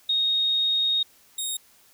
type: tone pair in turn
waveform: sine / 15% pulse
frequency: 3729 / 3729 Hz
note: A#7 / A#7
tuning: 0 / 0 cents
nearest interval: unison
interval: 0 cents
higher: neither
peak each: -20 dBFS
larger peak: neither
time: 0.09-1.03 / 1.38-1.57 s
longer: first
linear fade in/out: 5 ms
effects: white hiss -57 dBFS RMS until 1.93 s